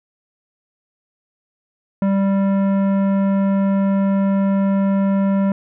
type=tone with tanh clipping; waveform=triangle; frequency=196 Hz; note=G3; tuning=in tune; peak=-16 dBFS; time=2.02-5.52 s; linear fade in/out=2 ms; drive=18 dB; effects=none